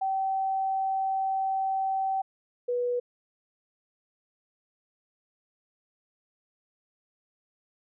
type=tone pair in turn; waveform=sine; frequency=770 / 488.4 Hz; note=G5 / B4; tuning=-31 / -19 cents; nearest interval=minor sixth; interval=788 cents; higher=first; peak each=-25 dBFS; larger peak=neither; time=0.01-2.22 / 2.68-3 s; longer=first; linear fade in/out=10 ms; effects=none